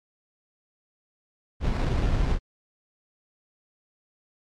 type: noise with sample-and-hold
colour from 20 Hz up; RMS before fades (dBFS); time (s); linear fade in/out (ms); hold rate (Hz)
brown; -23; 1.6-2.39; 50; 3150
effects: low-pass 5000 Hz 12 dB/octave + MP3 64 kbps